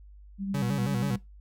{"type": "tone with tremolo", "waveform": "sine", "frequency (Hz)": 196, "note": "G3", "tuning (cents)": 0, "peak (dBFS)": -27, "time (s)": [0.38, 1.19], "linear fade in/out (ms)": 50, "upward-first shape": "triangle", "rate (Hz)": 9.5, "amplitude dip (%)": 50}
{"type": "tone with vibrato", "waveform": "40% pulse", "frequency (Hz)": 130.81, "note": "C3", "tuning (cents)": 0, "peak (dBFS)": -27, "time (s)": [0.54, 1.16], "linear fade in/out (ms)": 5, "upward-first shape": "square", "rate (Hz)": 6.2, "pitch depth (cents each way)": 130}
{"effects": ["noise-tail reverb RT60 0.2 s tail -21 dB re dry", "added 50 Hz sine -47 dBFS peak until 1.4 s"]}